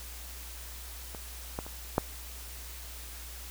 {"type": "clicks", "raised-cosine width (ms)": 1, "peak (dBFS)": [-27, -19, -29, -10], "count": 4, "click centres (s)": [1.148, 1.589, 1.665, 1.981], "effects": ["added 60 Hz sine -44 dBFS peak until 3.5 s", "white hiss -46 dBFS RMS until 3.5 s"]}